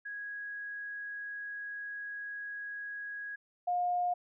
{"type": "tone pair in turn", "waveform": "sine", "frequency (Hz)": [1657, 712.6], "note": ["G#6", "F5"], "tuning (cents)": [-4, 35], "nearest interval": "octave + minor third", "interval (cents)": 1461, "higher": "first", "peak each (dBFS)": [-38, -28], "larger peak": "second", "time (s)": [[0.05, 3.36], [3.67, 4.14]], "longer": "first", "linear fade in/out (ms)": 10, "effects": []}